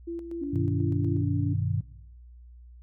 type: tone with tremolo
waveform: sine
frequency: 337.6 Hz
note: E4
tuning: 41 cents sharp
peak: -31 dBFS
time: 0.07-1.23 s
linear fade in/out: 10 ms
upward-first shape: square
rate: 4.1 Hz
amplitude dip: 50%
type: tone with pitch glide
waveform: sine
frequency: 283.5 to 287.3 Hz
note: C#4 to D4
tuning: +39 to -38 cents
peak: -30 dBFS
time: 0.41-1.54 s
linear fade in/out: 10 ms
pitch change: +23 cents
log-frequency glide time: 0.54-0.99 s
type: chord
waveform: sine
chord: G augmented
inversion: none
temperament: equal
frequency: 98 / 123.47 / 155.56 Hz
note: G2 / B2 / D#3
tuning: 0 / 0 / 0 cents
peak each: -27 / -30 / -31 dBFS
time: 0.53-1.81 s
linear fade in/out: 5 ms
effects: noise-tail reverb RT60 0.9 s tail -20 dB re dry + added 60 Hz sine -46 dBFS peak until 2.82 s